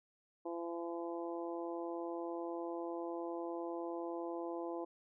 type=harmonic tone; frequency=169.8 Hz; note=F3; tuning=48 cents flat; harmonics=2 / 3 / 4 / 5 / 6; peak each=-41 / -45 / -47 / -49 / -51 dBFS; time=0.45-4.85 s; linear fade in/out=10 ms; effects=none